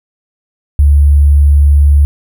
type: tone with sample-and-hold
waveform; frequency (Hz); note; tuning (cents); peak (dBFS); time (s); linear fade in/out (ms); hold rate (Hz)
sine; 71.9; D2; -36; -3; 0.79-2.05; 0; 11025
effects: none